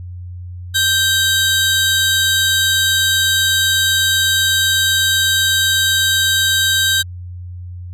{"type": "tone pair together", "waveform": "sawtooth", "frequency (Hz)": [1568, 3812], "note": ["G6", "A#7"], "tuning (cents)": [0, 38], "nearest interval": "octave + minor third", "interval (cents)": 1538, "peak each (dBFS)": -12, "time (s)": [0.74, 7.03], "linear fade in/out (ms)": 20, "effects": ["added 89 Hz sine -27 dBFS peak until 7.93 s", "resampled to 32000 Hz"]}